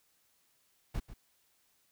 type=noise with echo; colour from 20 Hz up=brown; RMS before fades=-34 dBFS; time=0.94-1 s; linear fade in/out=10 ms; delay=140 ms; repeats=1; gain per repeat=-13 dB; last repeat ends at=1.14 s; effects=white hiss -72 dBFS RMS until 1.91 s